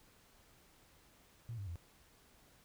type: tone with pitch steps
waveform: sine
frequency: 116.6 / 99.76 / 85.36 Hz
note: A#2 / G2 / F2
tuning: +1 / +31 / -39 cents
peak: -40 dBFS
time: 1.49-1.757 s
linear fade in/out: 0 ms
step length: 89 ms
effects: tanh soft clip ceiling -36 dBFS + pink hiss -66 dBFS RMS until 2.64 s